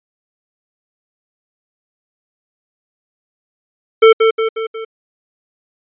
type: tone with echo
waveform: square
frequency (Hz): 446.3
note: A4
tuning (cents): +25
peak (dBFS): -4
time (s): 4.02-4.13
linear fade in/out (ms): 10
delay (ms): 180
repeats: 4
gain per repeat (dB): -5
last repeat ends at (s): 4.85
effects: resampled to 8000 Hz